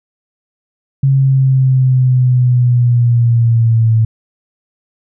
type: linear sweep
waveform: sine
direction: down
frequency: 136.4 to 111.4 Hz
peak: -7 dBFS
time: 1.03-4.05 s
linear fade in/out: 5 ms
effects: none